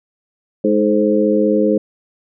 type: harmonic tone with a mistuned harmonic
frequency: 104.8 Hz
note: G#2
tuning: 16 cents sharp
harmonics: 2 / 3 / 4 / 5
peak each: -17 / -17 / -17 / -17 dBFS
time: 0.64-1.78 s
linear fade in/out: 5 ms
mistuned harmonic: 4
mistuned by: +38 cents
effects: none